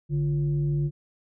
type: tone with frequency modulation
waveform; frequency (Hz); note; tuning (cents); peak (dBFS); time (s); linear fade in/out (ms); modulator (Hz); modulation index
sine; 146.2; D3; -7; -22; 0.09-0.91; 50; 200; 0.41
effects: none